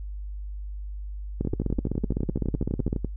two click trains, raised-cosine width 3 ms, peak -13 / -15 dBFS, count 25 / 20, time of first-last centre 1.41-2.929 / 1.45-3.047 s, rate 15.8 / 11.9 Hz, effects noise-tail reverb RT60 0.1 s tail -22 dB re dry + added 50 Hz sine -32 dBFS peak until 3.16 s

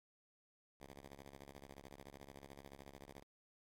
5% pulse ring-modulated tone, 69.3 Hz, C#2, in tune, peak -40 dBFS, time 0.8-3.23 s, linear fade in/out 0 ms, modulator 27.8 Hz, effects MP3 64 kbps

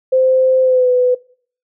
sine tone with pitch glide, 519 to 499.3 Hz, C5 to B4, -14 to +19 cents, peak -9 dBFS, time 0.12-1.15 s, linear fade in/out 10 ms, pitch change -67 cents, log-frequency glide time 0.62-0.9 s, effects noise-tail reverb RT60 0.5 s tail -22 dB re dry

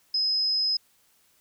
sine tone, 5080 Hz, D#8, 35 cents sharp, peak -22 dBFS, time 0.14-0.77 s, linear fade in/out 5 ms, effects white hiss -64 dBFS RMS until 1.4 s

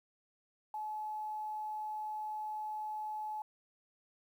sine tone with quantisation, 856 Hz, A5, 48 cents flat, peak -37 dBFS, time 0.74-3.42 s, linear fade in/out 2 ms, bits 11, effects none

